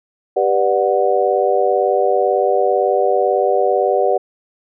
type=chord; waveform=sine; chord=G major seventh; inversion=none; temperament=just; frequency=392 / 490 / 588 / 735 Hz; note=G4 / B4 / D5 / F#5; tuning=0 / -14 / +2 / -12 cents; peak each=-18 dBFS; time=0.36-4.18 s; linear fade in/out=10 ms; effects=none